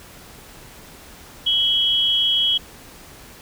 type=tone pair together; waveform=sine; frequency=2996 / 3278 Hz; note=F#7 / G#7; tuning=+21 / -23 cents; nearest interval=major second; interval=156 cents; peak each=-21 / -17 dBFS; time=1.46-2.58 s; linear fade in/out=10 ms; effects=pink hiss -43 dBFS RMS until 3.41 s